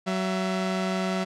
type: tone pair together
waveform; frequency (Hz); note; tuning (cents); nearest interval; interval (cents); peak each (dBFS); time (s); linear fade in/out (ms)
sawtooth; 187.73 / 669; F#3 / E5; +25 / +25; octave + minor seventh; 2200; -22 / -27; 0.06-1.25; 20
effects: low-pass 6000 Hz 12 dB/octave